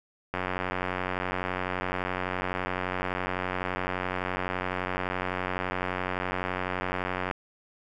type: click train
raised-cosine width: 0.5 ms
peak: -14 dBFS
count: 641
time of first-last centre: 0.34-7.312 s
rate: 91.8 Hz
effects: none